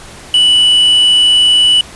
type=tone with quantisation; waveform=triangle; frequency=2960 Hz; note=F#7; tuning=in tune; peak=-4 dBFS; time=0.34-1.81 s; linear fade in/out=2 ms; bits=4; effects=pink hiss -33 dBFS RMS until 1.95 s + resampled to 24000 Hz